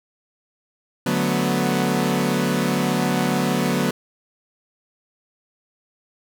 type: chord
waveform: sawtooth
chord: B minor seventh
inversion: first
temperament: equal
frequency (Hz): 146.83 / 185 / 220 / 246.9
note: D3 / F#3 / A3 / B3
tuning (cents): 0 / 0 / 0 / 0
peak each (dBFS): -22 / -19 / -23 / -19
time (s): 1.06-3.91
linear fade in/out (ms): 5
effects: none